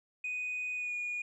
sine tone with pitch glide, 2489 to 2445 Hz, D#7 to D#7, 0 to -31 cents, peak -32 dBFS, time 0.24-1.22 s, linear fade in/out 5 ms, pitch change -31 cents, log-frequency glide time 0.75-0.94 s, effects tanh soft clip ceiling -31 dBFS

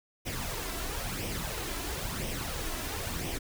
pink noise with flanger, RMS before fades -35 dBFS, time 0.25-3.39 s, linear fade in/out 20 ms, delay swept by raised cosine 0.34 to 3.04 ms, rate 0.99 Hz, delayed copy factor +0.55, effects none

